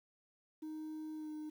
sine tone with pitch glide, 311.1 to 306.3 Hz, D#4 to D#4, 0 to -27 cents, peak -39 dBFS, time 0.62-1.5 s, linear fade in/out 10 ms, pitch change -27 cents, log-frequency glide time 1.15-1.3 s, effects tanh soft clip ceiling -41 dBFS + 11-bit

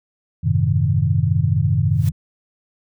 sine chord, F# diminished seventh, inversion none, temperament equal with one note detuned, 92.5 / 107.18 / 130.81 / 155.56 Hz, F#2 / A2 / C3 / Eb3, 0 / -45 / 0 / 0 cents, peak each -20 dBFS, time 0.43-2.12 s, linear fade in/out 20 ms
white noise with exponential growth, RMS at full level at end -35 dBFS, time 1.89-2.09 s, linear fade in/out 2 ms, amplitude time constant 43 ms
effects none

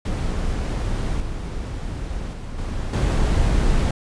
brown noise with level steps, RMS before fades -23 / -28 / -31 / -26 / -18 dBFS, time 0.05-3.91 s, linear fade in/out 5 ms, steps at 1.2 / 2.33 / 2.58 / 2.93 s, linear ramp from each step 5 ms, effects resampled to 22050 Hz

